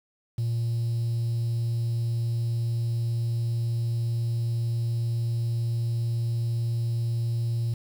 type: tone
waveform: triangle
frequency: 116.6 Hz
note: A#2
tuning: 1 cent sharp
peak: -21 dBFS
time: 0.38-7.74 s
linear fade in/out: 5 ms
effects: tanh soft clip ceiling -19 dBFS + 8-bit